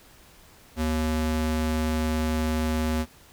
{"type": "ring-modulated tone", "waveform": "square", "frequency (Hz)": 155.56, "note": "D#3", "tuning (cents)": 0, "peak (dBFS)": -21, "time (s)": [0.76, 3.06], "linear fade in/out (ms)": 50, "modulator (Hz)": 83.5, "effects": ["pink hiss -53 dBFS RMS until 3.32 s"]}